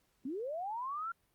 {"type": "linear sweep", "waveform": "sine", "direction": "up", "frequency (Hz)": [240.6, 1396.9], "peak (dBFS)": -36, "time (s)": [0.25, 1.12], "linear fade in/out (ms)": 5, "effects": ["pink hiss -75 dBFS RMS until 1.34 s", "Opus 48 kbps"]}